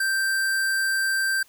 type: tone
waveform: square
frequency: 1568 Hz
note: G6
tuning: in tune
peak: -22 dBFS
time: 0-1.43 s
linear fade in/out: 5 ms
effects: white hiss -57 dBFS RMS until 1.48 s